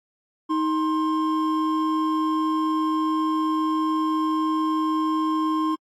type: tone pair together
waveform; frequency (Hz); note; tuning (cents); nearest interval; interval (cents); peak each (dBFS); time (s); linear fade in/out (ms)
triangle; 314.5 / 1058; D#4 / C6; +19 / +19; octave + major sixth; 2100; -20 / -23; 0.49-5.76; 20
effects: AAC 48 kbps